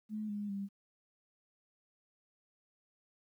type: tone with pitch steps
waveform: sine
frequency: 214.1 / 206.1 / 198.38 Hz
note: A3 / G#3 / G3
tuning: -47 / -13 / +21 cents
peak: -36 dBFS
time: 0.09-0.69 s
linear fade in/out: 50 ms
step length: 200 ms
effects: 12-bit